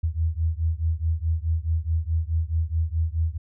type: beating tone pair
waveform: sine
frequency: 79.3 / 84 Hz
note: D#2 / E2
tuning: +33 / +33 cents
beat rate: 4.7 Hz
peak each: -24 / -25 dBFS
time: 0.03-3.38 s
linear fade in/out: 10 ms
effects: none